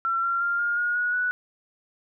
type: tone with pitch steps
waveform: sine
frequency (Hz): 1355 / 1374.7 / 1394.7 / 1415 / 1435.6 / 1456.5 / 1477.6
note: E6 / F6 / F6 / F6 / F6 / F#6 / F#6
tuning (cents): +47 / -28 / -3 / +22 / +47 / -28 / -3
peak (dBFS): -22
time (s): 0.05-1.31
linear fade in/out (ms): 0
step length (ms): 180
effects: none